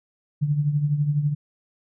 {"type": "tone with tremolo", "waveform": "sine", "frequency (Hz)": 146.83, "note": "D3", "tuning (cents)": 0, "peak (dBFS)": -16, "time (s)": [0.41, 1.35], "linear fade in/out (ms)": 20, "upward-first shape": "triangle", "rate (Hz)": 12, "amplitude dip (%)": 70, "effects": []}